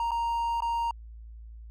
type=tone with dropouts; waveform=triangle; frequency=932.3 Hz; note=A#5; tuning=in tune; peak=-24 dBFS; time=0-0.91 s; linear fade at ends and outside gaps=2 ms; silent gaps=0.109-0.116 / 0.605-0.621 s; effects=added 56 Hz sine -42 dBFS peak until 1.7 s